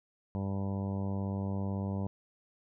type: harmonic tone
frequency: 98 Hz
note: G2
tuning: in tune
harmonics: 1 / 2 / 3 / 4 / 5 / 6 / 7 / 8 / 9 / 10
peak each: -34 / -35 / -45 / -47 / -47 / -47 / -51 / -53 / -51 / -52 dBFS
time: 0.35-2.07 s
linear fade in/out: 0 ms
effects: none